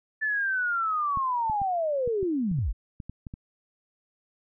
sine linear sweep, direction down, 1760 to 30.87 Hz, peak -24 dBFS, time 0.21-2.73 s, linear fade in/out 20 ms
clicks, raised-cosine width 5 ms, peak -25 dBFS, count 11, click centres 1.173 / 1.498 / 1.617 / 2.076 / 2.229 / 2.515 / 2.588 / 3.002 / 3.096 / 3.268 / 3.339 s
effects none

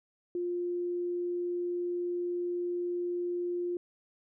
sine tone, 351.8 Hz, F4, 13 cents sharp, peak -30 dBFS, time 0.35-3.77 s, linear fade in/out 2 ms, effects none

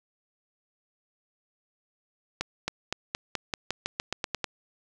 accelerating click train, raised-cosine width 0.2 ms, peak -11 dBFS, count 13, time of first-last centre 2.41-4.443 s, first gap 270 ms, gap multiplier 0.91, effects none

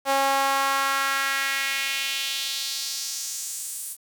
sawtooth tone with high-pass filter sweep, 273.1 Hz, C#4, 26 cents flat, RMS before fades -26 dBFS, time 0.05-3.97 s, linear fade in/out 50 ms, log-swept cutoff 680 to 10000 Hz, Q 2.1, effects 8-bit

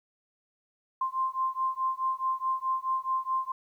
sine beating tone pair, 1046.5 / 1051.2 Hz, C6 / C6, 0 / +8 cents, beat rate 4.7 Hz, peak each -30 dBFS, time 1.01-3.52 s, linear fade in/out 5 ms, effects 11-bit

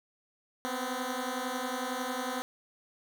10% pulse beating tone pair, 248.6 / 259.6 Hz, B3 / C4, +12 / -13 cents, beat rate 11 Hz, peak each -27 dBFS, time 0.65-2.42 s, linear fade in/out 0 ms, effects none

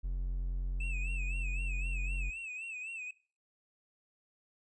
triangle tone, 44.49 Hz, F1, 33 cents sharp, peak -30 dBFS, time 0.03-2.31 s, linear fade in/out 20 ms
triangle tone with vibrato, 2600 Hz, E7, 24 cents flat, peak -38 dBFS, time 0.8-3.11 s, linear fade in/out 5 ms, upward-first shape sine, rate 3.9 Hz, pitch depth 92 cents each way
effects noise-tail reverb RT60 0.4 s tail -21 dB re dry + resampled to 22050 Hz

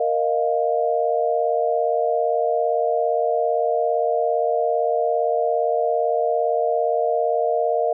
sine chord, Bb suspended fourth, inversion none, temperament just, 466.2 / 621.6 / 699.2 Hz, Bb4 / Eb5 / F5, 0 / -2 / +2 cents, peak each -22 dBFS, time 0-7.93 s, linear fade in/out 5 ms, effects none

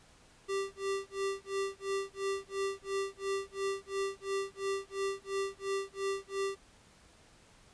square tone with tremolo, 392 Hz, G4, in tune, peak -31 dBFS, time 0.48-6.56 s, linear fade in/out 20 ms, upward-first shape sine, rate 2.9 Hz, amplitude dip 100%, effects pink hiss -61 dBFS RMS until 7.73 s + resampled to 22050 Hz

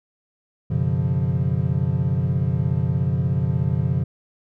triangle tone cluster, 91.4 / 125.6 / 142.4 / 175.6 Hz, F#2 / B2 / C#3 / F3, -21 / +30 / +47 / +10 cents, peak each -24 / -21 / -21 / -24 dBFS, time 0.7-4.04 s, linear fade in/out 10 ms, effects none

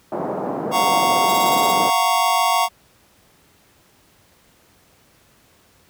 white band-pass noise, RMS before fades -25 dBFS, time 0.12-1.9 s, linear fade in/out 2 ms, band 160 to 840 Hz, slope 24 dB/octave
square chord, Gb major seventh, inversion third, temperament just, 693.7 / 740 / 925 / 1110 Hz, F5 / Gb5 / Bb5 / Db6, -12 / 0 / -14 / +2 cents, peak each -23 / -23 / -21 / -21 dBFS, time 0.71-2.69 s, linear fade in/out 50 ms
5% pulse tone bursts, 3800 Hz, A#7, 33 cents sharp, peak -18 dBFS, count 8, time 1.29-1.719 s, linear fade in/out 0 ms, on 30 ms, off 27 ms
effects pink hiss -55 dBFS RMS until 5.89 s + high-pass 60 Hz 12 dB/octave

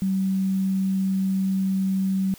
sine tone, 191.4 Hz, G3, 41 cents flat, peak -20 dBFS, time 0.02-2.34 s, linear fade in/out 0 ms, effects white hiss -48 dBFS RMS until 2.38 s

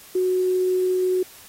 sine tone with quantisation, 368.5 Hz, F#4, 7 cents flat, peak -18 dBFS, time 0.15-1.23 s, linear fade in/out 5 ms, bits 7, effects white hiss -46 dBFS RMS until 1.48 s + AAC 48 kbps

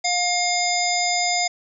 harmonic tone with a mistuned harmonic, 710 Hz, F5, 28 cents sharp, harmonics 1 / 3 / 5 / 7 / 9 / 10, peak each -23 / -25 / -31 / -25 / -33 / -27 dBFS, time 0.04-1.48 s, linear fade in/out 10 ms, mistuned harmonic 5, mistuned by +23 cents, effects none

